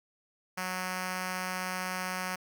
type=tone with notch filter; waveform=5% pulse; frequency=184.3 Hz; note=F#3; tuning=7 cents flat; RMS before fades=-35 dBFS; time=0.57-2.36 s; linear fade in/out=10 ms; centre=410 Hz; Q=1.5; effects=9-bit